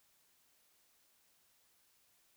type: silence
effects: white hiss -72 dBFS RMS until 2.36 s